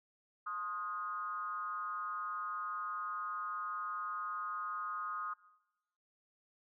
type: tone with frequency modulation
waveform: sine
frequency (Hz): 1244.5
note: D#6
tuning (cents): 0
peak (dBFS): -37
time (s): 0.46-5.34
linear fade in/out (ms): 10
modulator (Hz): 186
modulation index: 0.76
effects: noise-tail reverb RT60 1.0 s tail -21 dB re dry